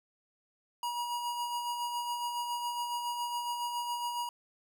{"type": "tone with tremolo", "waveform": "square", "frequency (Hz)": 959, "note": "A#5", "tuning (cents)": 49, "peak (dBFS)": -32, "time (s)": [0.83, 4.29], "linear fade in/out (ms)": 2, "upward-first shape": "sine", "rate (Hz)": 7.2, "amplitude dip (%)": 40, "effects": []}